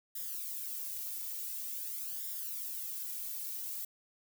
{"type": "noise with flanger", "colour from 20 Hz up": "violet", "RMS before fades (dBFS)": -40, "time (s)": [0.15, 3.85], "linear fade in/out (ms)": 5, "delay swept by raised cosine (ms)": [0.57, 2.27], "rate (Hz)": 0.47, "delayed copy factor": 0.8, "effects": []}